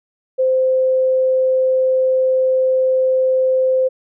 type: tone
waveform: sine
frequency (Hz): 519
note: C5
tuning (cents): -14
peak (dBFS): -12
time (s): 0.38-3.89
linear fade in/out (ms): 20
effects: none